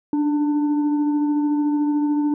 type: tone with frequency modulation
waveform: sine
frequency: 293.7 Hz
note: D4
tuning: in tune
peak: -17 dBFS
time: 0.13-2.34 s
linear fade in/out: 2 ms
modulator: 601 Hz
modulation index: 0.35
effects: none